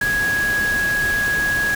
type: tone in noise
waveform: sine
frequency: 1661.2 Hz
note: G#6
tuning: in tune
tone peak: -17 dBFS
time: 0.01-1.75 s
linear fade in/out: 5 ms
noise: pink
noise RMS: -28 dBFS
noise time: 0.01-1.75 s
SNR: +8 dB
effects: none